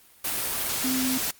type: tone in noise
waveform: sine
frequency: 258.8 Hz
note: C4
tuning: 19 cents flat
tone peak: -25 dBFS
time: 0.84-1.18 s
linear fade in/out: 5 ms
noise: white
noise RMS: -28 dBFS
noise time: 0.24-1.31 s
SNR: 0 dB
effects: white hiss -55 dBFS RMS until 1.39 s + Opus 32 kbps